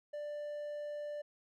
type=tone; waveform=triangle; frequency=590 Hz; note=D5; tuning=8 cents sharp; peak=-37 dBFS; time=0.13-1.22 s; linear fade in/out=10 ms; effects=none